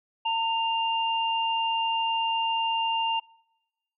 sine tone pair together, 907 / 2798 Hz, A#5 / F7, -48 / +3 cents, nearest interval octave + minor sixth, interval 1951 cents, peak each -25 / -28 dBFS, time 0.25-3.2 s, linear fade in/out 10 ms, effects noise-tail reverb RT60 1.0 s tail -26 dB re dry

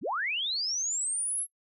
sine linear sweep, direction up, 116.54 to 11290 Hz, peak -28 dBFS, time 0.01-1.47 s, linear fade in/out 50 ms, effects noise-tail reverb RT60 0.1 s tail -24 dB re dry

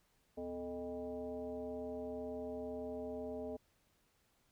sine tone with frequency modulation, 436 Hz, A4, 16 cents flat, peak -40 dBFS, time 0.37-3.57 s, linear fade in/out 10 ms, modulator 182 Hz, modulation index 1.3, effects pink hiss -75 dBFS RMS until 4.51 s

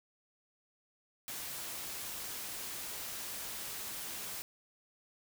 white noise, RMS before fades -42 dBFS, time 1.28-4.42 s, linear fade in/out 0 ms, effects none

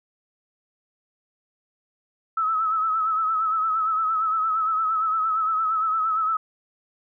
sine tone with vibrato, 1296 Hz, E6, 30 cents flat, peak -20 dBFS, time 2.37-6.37 s, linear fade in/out 5 ms, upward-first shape sine, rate 8.7 Hz, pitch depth 47 cents each way, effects none

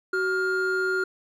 triangle tone pair together, 375.5 / 1409.9 Hz, F#4 / F6, +26 / +16 cents, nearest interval octave + major seventh, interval 2290 cents, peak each -24 / -23 dBFS, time 0.13-1.04 s, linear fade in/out 5 ms, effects none

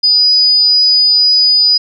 sine tone, 4951 Hz, D#8, 9 cents flat, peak -6 dBFS, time 0.03-1.78 s, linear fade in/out 10 ms, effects none

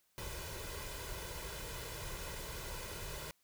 pink noise with comb filter, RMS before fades -44 dBFS, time 0.18-3.31 s, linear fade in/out 0 ms, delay 2 ms, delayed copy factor +0.65, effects white hiss -75 dBFS RMS until 3.43 s

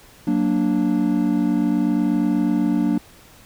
triangle chord, Gb augmented, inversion none, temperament equal, 185 / 233.1 / 293.7 Hz, Gb3 / Bb3 / D4, 0 / 0 / 0 cents, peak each -21 / -19 / -18 dBFS, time 0.27-2.98 s, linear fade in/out 5 ms, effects pink hiss -48 dBFS RMS until 3.45 s

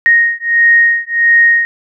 sine beating tone pair, 1864.7 / 1866.2 Hz, A#6 / A#6, 0 / +1 cents, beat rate 1.5 Hz, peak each -10 dBFS, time 0.06-1.65 s, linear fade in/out 0 ms, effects none

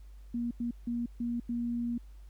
sine tone bursts at uneven times, 237.3 Hz, A#3, 31 cents sharp, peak -30 dBFS, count 5, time 0.34-0.51 / 0.6-0.71 / 0.87-1.06 / 1.2-1.4 / 1.49-1.98 s, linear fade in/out 5 ms, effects added 50 Hz sine -47 dBFS peak until 2.29 s + pink hiss -69 dBFS RMS until 2.29 s

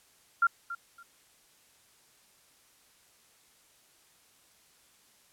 sine tone with echo, 1384 Hz, F6, 16 cents flat, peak -20 dBFS, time 0.42-0.47 s, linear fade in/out 5 ms, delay 280 ms, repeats 2, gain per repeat -14 dB, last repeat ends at 1.03 s, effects white hiss -63 dBFS RMS until 5.32 s + low-pass 12000 Hz 12 dB/octave

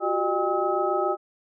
sine tone cluster, 356.6 / 383.8 / 609 / 801 / 1283 Hz, F4 / G4 / D#5 / G5 / E6, +36 / -37 / -37 / +37 / -47 cents, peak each -28 dBFS, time 0-1.17 s, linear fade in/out 50 ms, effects none

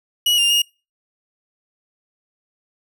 40% pulse tone with pitch steps, 2915 / 2802 / 2850 Hz, F#7 / F7 / F7, -26 / +5 / +34 cents, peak -13 dBFS, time 0.26-0.62 s, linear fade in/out 5 ms, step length 120 ms, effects noise-tail reverb RT60 0.3 s tail -26 dB re dry

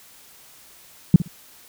sine tone with echo, 170.5 Hz, F3, 41 cents flat, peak -4 dBFS, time 1.14-1.16 s, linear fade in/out 2 ms, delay 59 ms, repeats 2, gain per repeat -15 dB, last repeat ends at 1.278 s, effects white hiss -49 dBFS RMS until 1.68 s

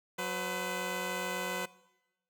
10% pulse tone pair together, 183.37 / 503 Hz, F#3 / B4, -15 / +32 cents, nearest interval octave + perfect fourth, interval 1747 cents, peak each -29 / -27 dBFS, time 0.18-1.66 s, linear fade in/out 10 ms, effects noise-tail reverb RT60 1.0 s tail -21 dB re dry

